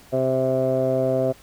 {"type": "tone with low-pass filter", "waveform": "15% pulse", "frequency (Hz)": 130.81, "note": "C3", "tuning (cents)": 0, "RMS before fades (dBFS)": -21, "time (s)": [0.12, 1.33], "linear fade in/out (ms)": 20, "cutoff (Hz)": 620, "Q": 8, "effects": ["pink hiss -50 dBFS RMS until 1.42 s"]}